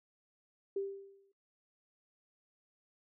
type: tone with exponential decay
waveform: sine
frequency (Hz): 393.8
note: G4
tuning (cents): +8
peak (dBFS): -31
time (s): 0.76-1.32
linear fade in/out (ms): 5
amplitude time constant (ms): 120
effects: noise-tail reverb RT60 0.3 s tail -22 dB re dry